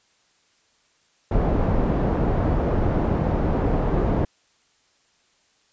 pink low-pass noise, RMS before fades -21 dBFS, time 1.31-4.25 s, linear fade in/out 5 ms, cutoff 690 Hz, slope 12 dB/octave, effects white hiss -63 dBFS RMS until 5.72 s + resampled to 16000 Hz

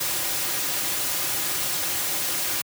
white noise with comb filter, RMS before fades -26 dBFS, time 0-2.62 s, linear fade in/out 10 ms, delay 4.5 ms, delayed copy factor -0.55, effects high-pass 100 Hz 12 dB/octave

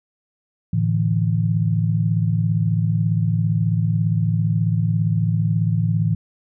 sine chord, A suspended fourth, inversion none, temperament equal, 110 / 146.83 / 164.81 Hz, A2 / D3 / E3, 0 / 0 / 0 cents, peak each -19 / -25 / -20 dBFS, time 0.73-6.15 s, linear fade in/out 5 ms, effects none

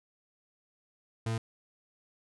40% pulse tone, 112.9 Hz, A2, 45 cents sharp, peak -29 dBFS, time 1.26-1.38 s, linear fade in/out 5 ms, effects resampled to 24000 Hz

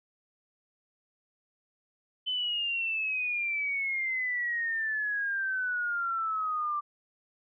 sine exponential sweep, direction down, 3048 to 1175 Hz, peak -28 dBFS, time 2.26-6.81 s, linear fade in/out 20 ms, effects none

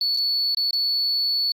sine tone with dropouts, 4435 Hz, C#8, in tune, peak -18 dBFS, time 0.01-1.52 s, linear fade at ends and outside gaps 2 ms, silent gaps 0.166-0.17 / 0.548-0.57 / 0.709-0.73 s, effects tanh soft clip ceiling -17 dBFS + AAC 64 kbps

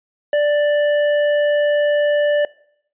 sine tone with tanh clipping, 588 Hz, D5, 2 cents sharp, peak -15 dBFS, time 0.33-2.45 s, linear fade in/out 2 ms, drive 11 dB, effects noise-tail reverb RT60 0.7 s tail -22 dB re dry + resampled to 8000 Hz

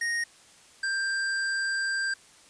square tone pair in turn, 1864.7 / 1582.7 Hz, A#6 / G6, 0 / +16 cents, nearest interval minor third, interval 284 cents, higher first, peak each -27 dBFS, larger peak neither, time 0.01-0.24 / 0.83-2.14 s, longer second, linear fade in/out 5 ms, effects white hiss -55 dBFS RMS until 2.49 s + resampled to 22050 Hz

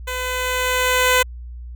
10% pulse tone with level ramp, 505 Hz, B4, 39 cents sharp, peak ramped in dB -16 to -4 dBFS, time 0.07-1.23 s, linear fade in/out 10 ms, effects added 60 Hz sine -31 dBFS peak until 1.75 s

